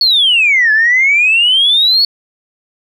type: exponential two-way sweep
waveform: sine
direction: down then up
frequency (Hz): 4468 to 1700 to 4468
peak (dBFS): -6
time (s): 0.01-2.05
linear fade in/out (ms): 2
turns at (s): 0.72
effects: tanh soft clip ceiling -2 dBFS